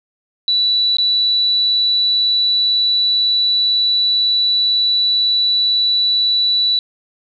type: tone with dropouts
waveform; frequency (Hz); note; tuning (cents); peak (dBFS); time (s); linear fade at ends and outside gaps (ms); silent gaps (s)
sine; 3951; B7; 0; -12; 0.48-6.79; 1; 0.969-0.984
effects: none

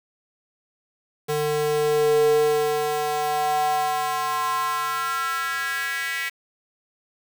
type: tone with high-pass filter sweep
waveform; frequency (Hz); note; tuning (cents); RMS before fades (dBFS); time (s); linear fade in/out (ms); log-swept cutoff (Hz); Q
square; 150; D3; +37; -23; 1.28-6.3; 20; 310 to 2000; 4.7
effects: 7-bit

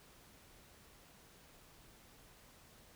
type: silence
effects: pink hiss -62 dBFS RMS until 2.95 s

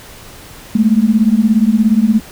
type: beating tone pair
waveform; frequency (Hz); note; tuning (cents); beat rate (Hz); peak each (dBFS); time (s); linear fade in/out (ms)
sine; 210 / 227; G#3 / A#3; +19 / -46; 17; -11; 0.75-2.2; 5
effects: pink hiss -36 dBFS RMS until 2.31 s

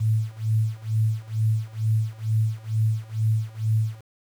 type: tone with tremolo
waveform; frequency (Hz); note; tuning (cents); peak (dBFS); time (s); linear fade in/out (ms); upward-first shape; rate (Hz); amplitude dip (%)
sine; 110; A2; 0; -17; 0-4.01; 10; sine; 2.2; 95
effects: 8-bit

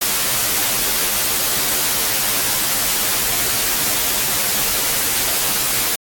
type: noise with comb filter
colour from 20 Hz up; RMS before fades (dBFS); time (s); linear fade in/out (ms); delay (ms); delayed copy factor
white; -18; 0.01-5.96; 10; 12; -0.8
effects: AAC 64 kbps

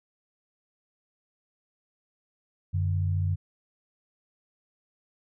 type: tone pair together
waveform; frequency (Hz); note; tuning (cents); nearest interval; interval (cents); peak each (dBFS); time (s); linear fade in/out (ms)
sine; 93.3 / 148.1; F#2 / D3; +15 / +15; minor sixth; 800; -24 / -32; 2.73-3.36; 20
effects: none

